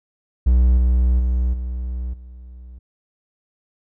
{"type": "tone with level steps", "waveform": "triangle", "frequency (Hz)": 61.74, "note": "B1", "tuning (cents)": 0, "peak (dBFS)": [-9, -11, -14, -21, -34], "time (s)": [0.46, 2.79], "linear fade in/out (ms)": 10, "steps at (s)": [0.77, 1.19, 1.53, 2.13], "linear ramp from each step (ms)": 10, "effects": []}